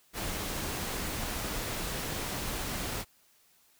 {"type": "noise", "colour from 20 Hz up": "pink", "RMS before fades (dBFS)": -35, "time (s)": [0.13, 3.05], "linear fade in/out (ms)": 50, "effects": ["white hiss -65 dBFS RMS until 3.79 s"]}